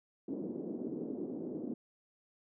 pink band-pass noise, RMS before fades -40 dBFS, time 0.28-1.74 s, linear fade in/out 5 ms, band 230 to 390 Hz, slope 24 dB/octave, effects none

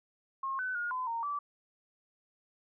sine tone with pitch steps, 1076 / 1509 / 1430 / 1017 / 923 / 1158 Hz, C6 / F#6 / F6 / C6 / A#5 / D6, +48 / +34 / +41 / -50 / -17 / -25 cents, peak -32 dBFS, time 0.43-1.39 s, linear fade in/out 5 ms, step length 160 ms, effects none

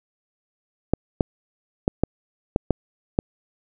clicks, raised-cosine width 2 ms, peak -4 dBFS, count 7, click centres 0.936 / 1.208 / 1.879 / 2.036 / 2.561 / 2.707 / 3.189 s, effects none

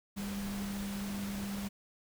sine tone in noise, 200 Hz, G3, 35 cents sharp, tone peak -36 dBFS, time 0.16-1.69 s, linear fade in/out 20 ms, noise pink, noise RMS -44 dBFS, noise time 0.16-1.69 s, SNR +5 dB, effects none

